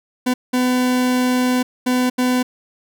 40% pulse tone bursts at uneven times, 251.3 Hz, B3, 30 cents sharp, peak -14 dBFS, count 4, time 0.26-0.34 / 0.53-1.63 / 1.86-2.1 / 2.18-2.43 s, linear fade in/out 10 ms, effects none

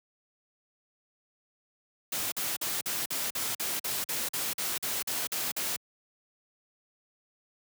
white noise bursts, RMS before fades -32 dBFS, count 15, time 2.12-5.764 s, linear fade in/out 5 ms, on 200 ms, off 46 ms, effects high-pass 100 Hz 12 dB/octave

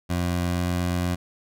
20% pulse tone with pitch glide, 87.9 to 88.51 Hz, F2 to F2, +12 to +24 cents, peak -18 dBFS, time 0.09-1.16 s, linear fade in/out 20 ms, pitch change +12 cents, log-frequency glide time 0.47-0.67 s, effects none

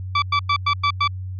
sawtooth tone bursts, 1156 Hz, D6, 28 cents flat, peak -12 dBFS, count 6, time 0.15-1.077 s, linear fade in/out 5 ms, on 72 ms, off 99 ms, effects added 93 Hz sine -27 dBFS peak until 1.39 s + resampled to 11025 Hz

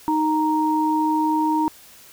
sine tone pair together, 310.9 / 932.3 Hz, D#4 / A#5, -1 / 0 cents, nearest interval octave + perfect fifth, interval 1901 cents, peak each -20 dBFS, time 0.08-1.68 s, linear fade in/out 0 ms, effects white hiss -47 dBFS RMS until 2.12 s

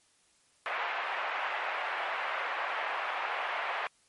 pink band-pass noise, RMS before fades -34 dBFS, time 0.66-3.87 s, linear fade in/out 0 ms, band 670 to 2500 Hz, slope 24 dB/octave, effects white hiss -67 dBFS RMS until 4.08 s + MP3 48 kbps

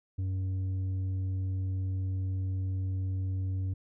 sine tone with tanh clipping, 94.4 Hz, F#2, 35 cents sharp, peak -30 dBFS, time 0.18-3.74 s, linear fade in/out 10 ms, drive 5 dB, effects none

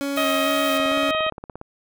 30% pulse tone with vibrato, 276.7 Hz, C#4, 3 cents flat, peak -21 dBFS, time 0.01-1.11 s, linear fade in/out 0 ms, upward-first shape square, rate 2.2 Hz, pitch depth 20 cents each way
white noise, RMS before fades -34 dBFS, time 0.16-0.78 s, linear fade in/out 5 ms
harmonic tone, 630 Hz, D#5, 21 cents sharp, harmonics 1 / 2 / 3 / 4 / 5 / 6, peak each -23 / -25 / -31 / -29 / -30 / -34 dBFS, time 0.17-1.3 s, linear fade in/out 5 ms
click train, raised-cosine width 1 ms, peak -21 dBFS, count 15, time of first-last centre 0.8-1.614 s, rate 17.2 Hz
effects none

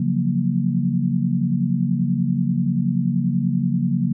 sine chord, Gb major seventh, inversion second, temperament equal, 138.59 / 174.61 / 185 / 233.1 Hz, Db3 / F3 / Gb3 / Bb3, 0 / 0 / 0 / 0 cents, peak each -23 dBFS, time 0-4.13 s, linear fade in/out 5 ms, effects none

